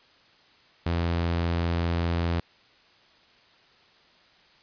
sawtooth tone, 85 Hz, F2, 46 cents flat, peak -20 dBFS, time 0.86-2.4 s, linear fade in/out 5 ms, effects white hiss -58 dBFS RMS until 4.62 s + resampled to 11025 Hz

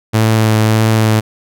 sawtooth tone with vibrato, 110 Hz, A2, in tune, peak -5 dBFS, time 0.13-1.21 s, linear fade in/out 20 ms, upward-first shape sine, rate 1.7 Hz, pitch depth 13 cents each way, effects none

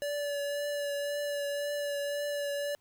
square tone with vibrato, 576 Hz, D5, 34 cents flat, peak -32 dBFS, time 0.02-2.75 s, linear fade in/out 0 ms, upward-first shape triangle, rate 1.9 Hz, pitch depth 21 cents each way, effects pink hiss -72 dBFS RMS until 2.8 s

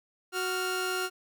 sawtooth tone pair together, 370 / 1396.9 Hz, F#4 / F6, 0 / 0 cents, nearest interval octave + major seventh, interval 2300 cents, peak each -28 dBFS, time 0.32-1.1 s, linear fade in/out 50 ms, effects none

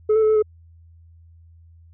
sine tone with pitch steps, 428.6 / 440.5 / 431.8 / 434.9 / 426.8 Hz, A4 / A4 / A4 / A4 / G#4, -45 / +2 / -33 / -20 / +47 cents, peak -11 dBFS, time 0.09-0.425 s, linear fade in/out 10 ms, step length 67 ms, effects tanh soft clip ceiling -13 dBFS + added 83 Hz sine -46 dBFS peak until 1.93 s

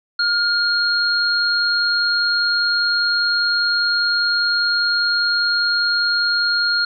sine tone pair together, 1420 / 4255 Hz, F6 / C8, +28 / +28 cents, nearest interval octave + perfect fifth, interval 1900 cents, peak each -18 dBFS, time 0.19-6.85 s, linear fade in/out 5 ms, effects none

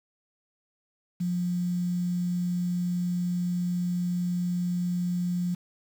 sine tone with quantisation, 177.2 Hz, F3, 25 cents sharp, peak -25 dBFS, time 1.2-5.55 s, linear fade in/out 10 ms, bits 8, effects none

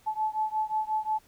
sine beating tone pair, 863 / 868.6 Hz, A5 / A5, -34 / -23 cents, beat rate 5.6 Hz, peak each -29 / -30 dBFS, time 0.06-1.19 s, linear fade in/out 20 ms, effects pink hiss -61 dBFS RMS until 1.27 s

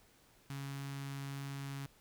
sawtooth tone with notch filter, 138.59 Hz, C#3, in tune, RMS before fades -43 dBFS, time 0.5-1.86 s, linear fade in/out 0 ms, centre 520 Hz, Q 0.76, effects pink hiss -66 dBFS RMS until 2 s

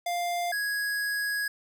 square tone pair in turn, 699 / 1662.5 Hz, F5 / G#6, +1 / +1 cents, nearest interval octave + minor third, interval 1500 cents, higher second, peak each -28 dBFS, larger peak neither, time 0.06-0.52 / 0.52-1.48 s, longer second, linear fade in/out 5 ms, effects none

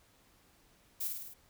violet noise with echo, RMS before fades -36 dBFS, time 1-1.08 s, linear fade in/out 10 ms, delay 52 ms, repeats 5, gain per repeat -3 dB, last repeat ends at 1.34 s, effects pink hiss -66 dBFS RMS until 1.49 s

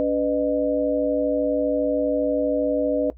sine tone cluster, 284.1 / 498.4 / 611 Hz, C#4 / B4 / D#5, +43 / +16 / -32 cents, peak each -23 dBFS, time 0-3.1 s, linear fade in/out 0 ms, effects noise-tail reverb RT60 0.1 s tail -17 dB re dry + added 60 Hz sine -42 dBFS peak until 3.17 s

